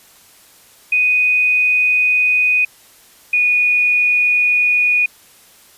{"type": "tone pair in turn", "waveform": "sine", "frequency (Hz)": [2489, 2463], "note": ["D#7", "D#7"], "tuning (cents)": [0, -18], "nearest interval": "unison", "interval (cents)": 18, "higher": "first", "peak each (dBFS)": -11, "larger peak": "neither", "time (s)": [[0.92, 2.65], [3.33, 5.06]], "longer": "neither", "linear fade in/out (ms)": 5, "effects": ["white hiss -47 dBFS RMS until 5.77 s", "resampled to 32000 Hz"]}